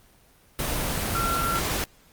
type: tone in noise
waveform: sine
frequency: 1363 Hz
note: F6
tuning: 43 cents flat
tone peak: -25 dBFS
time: 1.15-1.59 s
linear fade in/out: 0 ms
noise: pink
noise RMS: -27 dBFS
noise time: 0.59-1.84 s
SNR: -1 dB
effects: pink hiss -57 dBFS RMS until 2.12 s + Opus 24 kbps